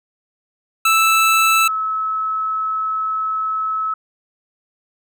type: tone pair in turn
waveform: 25% pulse / sine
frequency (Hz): 1318.5 / 1295.8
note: E6 / E6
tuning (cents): 0 / -30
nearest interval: unison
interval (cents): 30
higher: first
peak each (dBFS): -8 / -18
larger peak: first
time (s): 0.85-1.68 / 1.68-3.94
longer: second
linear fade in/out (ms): 5
effects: none